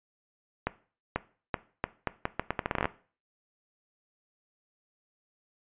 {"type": "accelerating click train", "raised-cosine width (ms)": 0.5, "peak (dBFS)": -12, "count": 17, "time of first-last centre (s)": [0.67, 2.855], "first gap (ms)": 490, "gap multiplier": 0.78, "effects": ["noise-tail reverb RT60 0.4 s tail -17 dB re dry", "resampled to 8000 Hz"]}